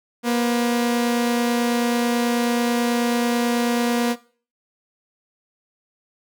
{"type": "tone pair together", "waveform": "sawtooth", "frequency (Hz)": [237.9, 505], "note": ["A#3", "B4"], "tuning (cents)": [35, 39], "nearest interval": "octave + minor second", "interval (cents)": 1304, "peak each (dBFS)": [-15, -26], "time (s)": [0.23, 4.16], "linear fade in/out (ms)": 50, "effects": ["noise-tail reverb RT60 0.4 s tail -18 dB re dry"]}